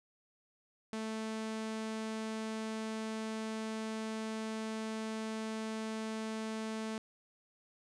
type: tone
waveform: sawtooth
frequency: 220 Hz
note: A3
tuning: in tune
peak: -33 dBFS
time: 0.93-6.98 s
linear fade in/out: 0 ms
effects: resampled to 22050 Hz